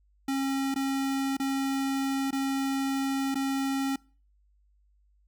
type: tone with dropouts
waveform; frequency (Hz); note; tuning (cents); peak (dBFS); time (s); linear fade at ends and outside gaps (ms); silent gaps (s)
square; 271.3; C#4; -37; -27; 0.28-3.96; 5; 0.743-0.759 / 1.369-1.398 / 2.308-2.327 / 3.345-3.354
effects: noise-tail reverb RT60 0.4 s tail -25 dB re dry + added 50 Hz sine -62 dBFS peak until 5.27 s